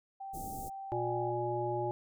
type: tone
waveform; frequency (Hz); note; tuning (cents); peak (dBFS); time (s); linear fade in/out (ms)
sine; 780; G5; -9; -40; 0.2-1.31; 10
type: band-stop noise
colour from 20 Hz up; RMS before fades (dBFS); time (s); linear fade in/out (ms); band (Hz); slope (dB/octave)
pink; -44; 0.33-0.7; 20; 510 to 7100; 24
type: harmonic tone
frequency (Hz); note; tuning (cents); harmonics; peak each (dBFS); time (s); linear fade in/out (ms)
119.4; A#2; +42; 1 / 3 / 5 / 7; -39 / -35 / -39 / -36; 0.92-1.91; 0
effects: none